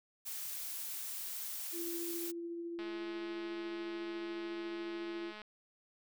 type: noise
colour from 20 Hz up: blue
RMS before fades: -42 dBFS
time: 0.25-2.32 s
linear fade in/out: 20 ms
type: tone with tremolo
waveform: sine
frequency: 340 Hz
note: F4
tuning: 46 cents flat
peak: -38 dBFS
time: 1.72-5.33 s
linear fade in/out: 50 ms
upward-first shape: triangle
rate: 14 Hz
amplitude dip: 25%
type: click train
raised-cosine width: 0.3 ms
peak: -33 dBFS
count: 558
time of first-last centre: 2.79-5.417 s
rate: 212 Hz
effects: none